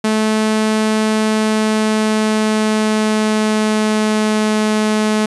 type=tone with pitch glide; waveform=sawtooth; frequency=217 to 214.6 Hz; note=A3 to A3; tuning=-24 to -43 cents; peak=-9 dBFS; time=0.04-5.26 s; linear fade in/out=5 ms; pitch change=-19 cents; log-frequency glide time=1.16-4.59 s; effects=resampled to 24000 Hz